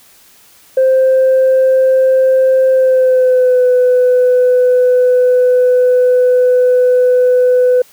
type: tone with pitch glide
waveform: sine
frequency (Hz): 523.3 to 500.2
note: C5 to B4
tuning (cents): 0 to +22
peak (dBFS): -5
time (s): 0.77-7.82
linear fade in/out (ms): 5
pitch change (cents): -78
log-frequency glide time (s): 2.71-3.65
effects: tanh soft clip ceiling -4 dBFS + white hiss -45 dBFS RMS until 7.92 s